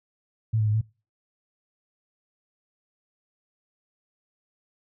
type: tone with pitch steps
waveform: sine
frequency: 110.9 / 107.7 / 106 / 110.2 Hz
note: A2 / A2 / G#2 / A2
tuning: +14 / -37 / +36 / +3 cents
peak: -20 dBFS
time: 0.53-0.814 s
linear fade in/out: 10 ms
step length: 71 ms
effects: noise-tail reverb RT60 0.3 s tail -22 dB re dry